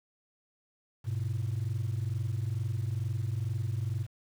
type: tone pair together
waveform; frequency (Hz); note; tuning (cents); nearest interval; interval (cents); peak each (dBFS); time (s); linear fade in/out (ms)
sine; 101.25 / 123.47; G#2 / B2; -43 / 0; minor third; 343; -30 / -31; 1.04-4.07; 50
effects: tanh soft clip ceiling -26 dBFS + 9-bit